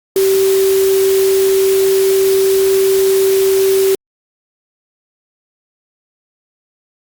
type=tone in noise; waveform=sine; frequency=385.9 Hz; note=G4; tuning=27 cents flat; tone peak=-9 dBFS; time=0.16-3.95 s; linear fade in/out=2 ms; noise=white; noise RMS=-23 dBFS; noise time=0.16-3.95 s; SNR=+11 dB; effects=Opus 48 kbps